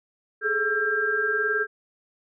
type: tone cluster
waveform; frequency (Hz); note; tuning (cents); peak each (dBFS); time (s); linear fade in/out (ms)
sine; 413.3 / 432.4 / 1344 / 1599; G#4 / A4 / E6 / G6; -8 / -30 / +33 / +34; -31 / -29 / -32 / -23; 0.41-1.67; 50
effects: none